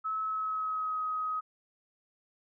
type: tone with pitch glide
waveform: sine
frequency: 1295 to 1261.8 Hz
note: E6 to D#6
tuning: -31 to +24 cents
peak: -30 dBFS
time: 0.04-1.41 s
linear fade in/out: 20 ms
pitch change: -45 cents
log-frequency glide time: 0.22-1.02 s
effects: none